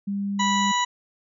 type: tone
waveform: sine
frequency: 199.9 Hz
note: G3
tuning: 34 cents sharp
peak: -24 dBFS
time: 0.07-0.72 s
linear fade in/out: 10 ms
type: harmonic tone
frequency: 982 Hz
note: B5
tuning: 10 cents flat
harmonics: 1 / 2 / 3 / 4 / 6 / 7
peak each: -22 / -28 / -31 / -30 / -40 / -31 dBFS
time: 0.39-0.85 s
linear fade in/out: 10 ms
effects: none